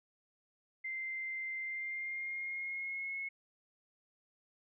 sine tone with pitch glide, 2085 to 2180 Hz, C7 to C#7, -7 to -29 cents, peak -37 dBFS, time 0.84-3.29 s, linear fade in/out 10 ms, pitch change +78 cents, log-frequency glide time 1.6-3.18 s, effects none

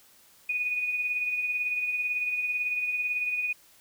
sine tone with tremolo, 2473 Hz, D#7, 11 cents flat, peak -24 dBFS, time 0.49-3.53 s, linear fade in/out 5 ms, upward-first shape triangle, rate 18 Hz, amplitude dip 50%, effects white hiss -58 dBFS RMS until 3.8 s

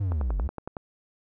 triangle linear two-way sweep, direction down then up, 103.7 to 44.69 to 75.5 Hz, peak -22 dBFS, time 0-0.48 s, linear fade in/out 10 ms, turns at 0.38 s
click train, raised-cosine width 1 ms, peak -20 dBFS, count 8, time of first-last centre 0.12-0.768 s, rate 10.8 Hz
effects none

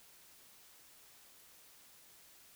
silence, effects white hiss -61 dBFS RMS until 2.55 s

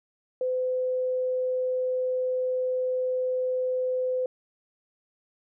sine tone, 509 Hz, C5, 48 cents flat, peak -24 dBFS, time 0.41-4.26 s, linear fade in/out 2 ms, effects none

